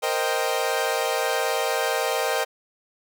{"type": "chord", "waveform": "sawtooth", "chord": "C minor seventh", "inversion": "third", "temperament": "equal with one note detuned", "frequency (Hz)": [464.6, 523.3, 622.3, 784], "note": ["Bb4", "C5", "Eb5", "G5"], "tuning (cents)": [-6, 0, 0, 0], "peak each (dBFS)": -24, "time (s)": [0.02, 2.45], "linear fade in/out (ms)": 20, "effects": []}